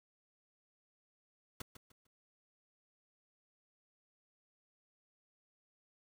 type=noise with echo; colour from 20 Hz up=pink; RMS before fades=-43 dBFS; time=1.6-1.62 s; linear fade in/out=5 ms; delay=150 ms; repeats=3; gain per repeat=-11 dB; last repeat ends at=2.07 s; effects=none